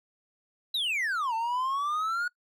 triangle exponential two-way sweep, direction down then up, 4022 to 885 to 1463 Hz, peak -25 dBFS, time 0.74-2.28 s, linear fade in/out 5 ms, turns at 1.34 s, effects noise-tail reverb RT60 0.1 s tail -23 dB re dry

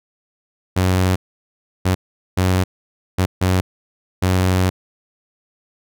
sawtooth tone bursts at uneven times, 92.5 Hz, F#2, in tune, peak -10 dBFS, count 6, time 0.76-1.16 / 1.85-1.95 / 2.37-2.64 / 3.18-3.26 / 3.41-3.61 / 4.22-4.7 s, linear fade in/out 10 ms, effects none

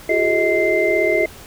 sine tone cluster, 349.2 / 386.7 / 423.4 / 631 / 2083 Hz, F4 / G4 / G#4 / D#5 / C7, 0 / -24 / +33 / +24 / -8 cents, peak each -21 / -23 / -21 / -19 / -20 dBFS, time 0.09-1.26 s, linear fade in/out 5 ms, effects pink hiss -40 dBFS RMS until 1.46 s

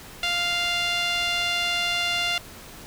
sawtooth tone with band-pass filter, 698 Hz, F5, 1 cent flat, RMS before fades -25 dBFS, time 0.23-2.38 s, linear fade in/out 2 ms, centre 3100 Hz, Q 1.9, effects pink hiss -43 dBFS RMS until 2.86 s

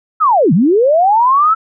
sine linear two-way sweep, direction down then up, 1338 to 145 to 1338 Hz, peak -7 dBFS, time 0.2-1.55 s, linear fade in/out 20 ms, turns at 0.53 s, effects none

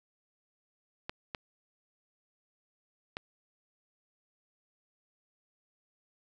clicks, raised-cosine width 0.3 ms, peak -20 dBFS, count 3, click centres 1.095 / 1.348 / 3.169 s, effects none

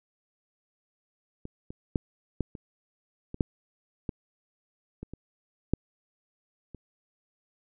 clicks, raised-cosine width 3 ms, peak -25 / -26 / -12 / -14 / -27 / -24 / -10 / -18 / -25 / -27 / -10 / -29 dBFS, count 12, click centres 1.454 / 1.705 / 1.958 / 2.407 / 2.552 / 3.344 / 3.408 / 4.092 / 5.03 / 5.136 / 5.736 / 6.747 s, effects none

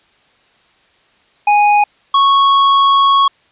square tone pair in turn, 828 / 1105.2 Hz, G#5 / C#6, -5 / -6 cents, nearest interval perfect fourth, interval 499 cents, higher second, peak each -8 dBFS, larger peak neither, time 1.47-1.84 / 2.14-3.28 s, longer second, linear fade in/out 5 ms, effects white hiss -53 dBFS RMS until 3.51 s + resampled to 8000 Hz

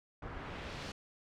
pink noise with low-pass filter sweep, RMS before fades -44 dBFS, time 0.22-0.92 s, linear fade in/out 5 ms, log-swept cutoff 1300 to 5300 Hz, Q 1, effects none

